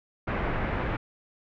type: low-pass noise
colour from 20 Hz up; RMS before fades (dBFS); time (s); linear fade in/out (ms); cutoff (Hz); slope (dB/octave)
pink; -29; 0.27-0.97; 10; 2200; 24
effects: none